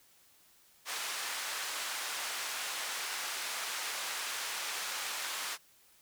pink band-pass noise, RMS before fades -38 dBFS, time 0.85-5.58 s, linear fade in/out 50 ms, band 1100 to 11000 Hz, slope 12 dB/octave, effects white hiss -64 dBFS RMS until 6.01 s

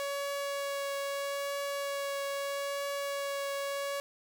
sawtooth tone with vibrato, 561 Hz, C#5, 21 cents sharp, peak -29 dBFS, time 0-4 s, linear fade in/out 0 ms, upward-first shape triangle, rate 0.78 Hz, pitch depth 10 cents each way, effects none

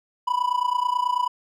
triangle tone with amplitude modulation, 987.8 Hz, B5, in tune, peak -15 dBFS, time 0.27-1.28 s, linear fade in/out 10 ms, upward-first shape sine, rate 29.2 Hz, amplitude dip 85%, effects none

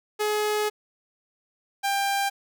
sawtooth tone pair in turn, 422.3 / 794 Hz, G#4 / G5, +29 / +22 cents, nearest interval major seventh, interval 1093 cents, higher second, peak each -19 dBFS, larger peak neither, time 0.19-0.7 / 1.83-2.3 s, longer first, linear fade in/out 20 ms, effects none

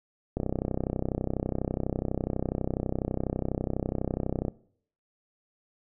click train, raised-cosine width 2 ms, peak -15 dBFS, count 133, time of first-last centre 0.37-4.482 s, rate 32.1 Hz, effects noise-tail reverb RT60 0.6 s tail -20 dB re dry

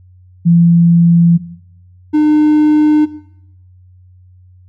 sine / triangle tone pair in turn, 170 / 302.9 Hz, F3 / D#4, -46 / -46 cents, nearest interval minor seventh, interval 1000 cents, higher second, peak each -5 dBFS, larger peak neither, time 0.45-1.38 / 2.13-3.06 s, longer neither, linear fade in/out 20 ms, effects noise-tail reverb RT60 0.8 s tail -17 dB re dry + added 91 Hz sine -40 dBFS peak until 4.68 s

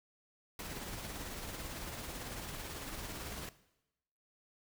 pink noise with tremolo, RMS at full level -42 dBFS, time 0.59-3.49 s, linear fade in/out 2 ms, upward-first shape triangle, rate 18 Hz, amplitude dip 40%, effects noise-tail reverb RT60 0.9 s tail -17 dB re dry

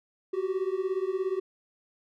triangle beating tone pair, 370 / 387 Hz, F#4 / G4, 0 / -22 cents, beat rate 17 Hz, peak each -28 dBFS, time 0.33-1.4 s, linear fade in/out 10 ms, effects none

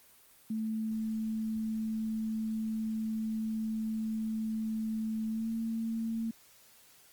sine tone with pitch glide, 220 to 225.8 Hz, A3 to A3, 0 to +45 cents, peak -31 dBFS, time 0.5-6.31 s, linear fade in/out 5 ms, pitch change +45 cents, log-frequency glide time 5.3-5.49 s, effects white hiss -60 dBFS RMS until 7.12 s + Opus 24 kbps

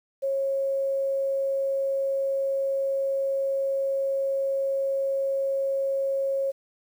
sine tone, 545 Hz, C#5, 29 cents flat, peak -23 dBFS, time 0.22-6.52 s, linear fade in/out 20 ms, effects 9-bit

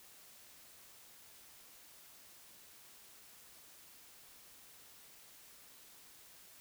silence, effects white hiss -59 dBFS RMS until 6.6 s

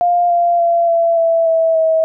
sine tone with pitch steps, 702 / 691.9 / 682 / 672.2 / 662.6 / 653.1 / 643.7 Hz, F5 / F5 / F5 / E5 / E5 / E5 / E5, +9 / -16 / -41 / +34 / +9 / -16 / -41 cents, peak -10 dBFS, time 0.01-2.04 s, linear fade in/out 0 ms, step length 290 ms, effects none

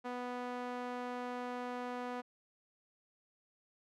sawtooth tone with band-pass filter, 246.9 Hz, B3, in tune, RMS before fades -41 dBFS, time 0.04-2.22 s, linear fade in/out 20 ms, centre 840 Hz, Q 0.82, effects none

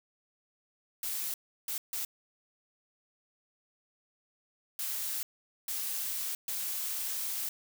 blue noise bursts at uneven times, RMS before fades -35 dBFS, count 6, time 1.03-1.34 / 1.68-1.78 / 1.93-2.05 / 4.79-5.23 / 5.68-6.35 / 6.48-7.49 s, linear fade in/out 2 ms, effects none

